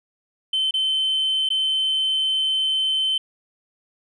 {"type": "tone with dropouts", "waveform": "sine", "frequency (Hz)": 3076, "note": "G7", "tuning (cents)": -33, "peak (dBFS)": -17, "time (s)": [0.53, 3.18], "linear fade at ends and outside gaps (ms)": 5, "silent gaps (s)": [[0.71, 0.739], [1.49, 1.502]], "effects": ["tanh soft clip ceiling -16 dBFS"]}